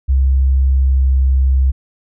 sine tone with pitch glide, 66.5 to 66.04 Hz, C2 to C2, +29 to +17 cents, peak -9 dBFS, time 0.08-1.72 s, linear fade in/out 20 ms, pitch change -12 cents, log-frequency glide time 0.7-1.06 s, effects none

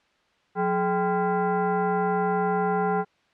sine tone with frequency modulation, 180 Hz, F#3, 47 cents flat, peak -21 dBFS, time 0.55-3.05 s, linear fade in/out 50 ms, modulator 604 Hz, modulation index 1.6, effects white hiss -64 dBFS RMS until 3.33 s + low-pass 3000 Hz 12 dB/octave

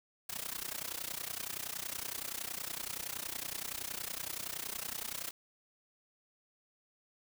white noise with amplitude modulation, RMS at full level -37 dBFS, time 0.29-5.31 s, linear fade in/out 5 ms, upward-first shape sine, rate 30.7 Hz, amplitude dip 90%, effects none

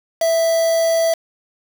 triangle tone with quantisation, 659.3 Hz, E5, in tune, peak -12 dBFS, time 0.21-1.14 s, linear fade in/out 5 ms, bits 4, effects none

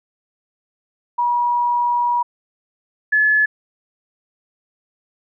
sine tone pair in turn, 963 / 1715.9 Hz, B5 / A6, -44 / -44 cents, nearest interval minor seventh, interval 1000 cents, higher second, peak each -15 / -12 dBFS, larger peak second, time 1.18-2.23 / 3.12-3.46 s, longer first, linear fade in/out 10 ms, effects none

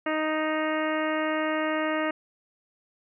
harmonic tone, 311.1 Hz, D#4, in tune, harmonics 1 / 2 / 3 / 4 / 5 / 6 / 7 / 8 / 9, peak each -29 / -29 / -36 / -33 / -37 / -34 / -38 / -45 / -41 dBFS, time 0.06-2.11 s, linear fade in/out 5 ms, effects none

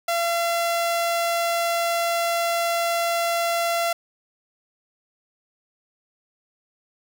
sawtooth tone, 681 Hz, F5, 44 cents flat, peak -17 dBFS, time 0.08-3.93 s, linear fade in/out 5 ms, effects none

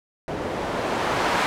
blue noise with low-pass filter sweep, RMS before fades -25 dBFS, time 0.28-1.46 s, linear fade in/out 0 ms, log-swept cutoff 410 to 1100 Hz, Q 0.73, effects none

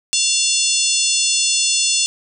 harmonic tone with a mistuned harmonic, 870 Hz, A5, 20 cents flat, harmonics 3 / 4 / 5 / 6 / 7 / 8 / 9 / 10, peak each -23 / -23 / -23 / -23 / -23 / -23 / -23 / -23 dBFS, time 0.13-2.06 s, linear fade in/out 0 ms, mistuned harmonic 3, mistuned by +100 cents, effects none

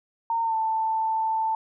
sine tone with pitch glide, 917 to 886.3 Hz, A#5 to A5, -29 to +12 cents, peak -22 dBFS, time 0.3-1.55 s, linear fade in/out 2 ms, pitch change -59 cents, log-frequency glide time 0.43-0.55 s, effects none

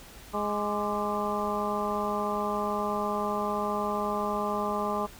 harmonic tone with a mistuned harmonic, 207.7 Hz, G#3, in tune, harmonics 1 / 2 / 3 / 4 / 5 / 6, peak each -34 / -34 / -34 / -34 / -34 / -34 dBFS, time 0.33-5.07 s, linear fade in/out 20 ms, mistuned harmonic 6, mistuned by -89 cents, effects added 51 Hz sine -53 dBFS peak until 5.19 s + pink hiss -49 dBFS RMS until 5.19 s

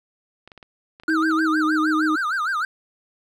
clicks, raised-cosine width 0.3 ms, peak -27 dBFS, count 10, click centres 0.476 / 0.518 / 0.577 / 0.628 / 0.999 / 1.035 / 1.099 / 1.225 / 1.312 / 1.391 s
triangle tone with vibrato, 1384 Hz, F6, 16 cents flat, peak -19 dBFS, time 1.08-2.65 s, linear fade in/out 2 ms, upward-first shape sine, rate 6.5 Hz, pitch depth 250 cents each way
sine tone with pitch glide, 318.9 to 311.3 Hz, D#4 to D#4, +43 to +1 cents, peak -19 dBFS, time 1.08-2.16 s, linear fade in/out 10 ms, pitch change -42 cents, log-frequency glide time 1.46-1.54 s
effects none

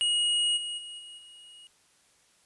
square tone with level steps, 2886 Hz, F#7, 44 cents flat, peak -24 / -33 / -40 / -44 / -49 dBFS, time 0.01-1.67 s, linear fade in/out 0 ms, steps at 0.56 / 0.77 / 0.98 / 1.17 s, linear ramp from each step 20 ms, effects white hiss -64 dBFS RMS until 2.45 s + resampled to 24000 Hz

